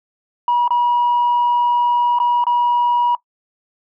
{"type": "tone with dropouts", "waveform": "sine", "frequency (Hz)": 964, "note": "B5", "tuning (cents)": -42, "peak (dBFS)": -11, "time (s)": [0.48, 3.15], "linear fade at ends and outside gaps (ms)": 2, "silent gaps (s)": [[0.678, 0.706], [2.187, 2.2], [2.44, 2.467]], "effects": ["noise-tail reverb RT60 0.1 s tail -20 dB re dry", "tanh soft clip ceiling -10 dBFS"]}